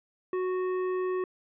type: tone with hard clipping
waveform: sine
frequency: 368.8 Hz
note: F#4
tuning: 6 cents flat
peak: -29 dBFS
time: 0.33-1.24 s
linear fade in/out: 2 ms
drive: 10 dB
effects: resampled to 8000 Hz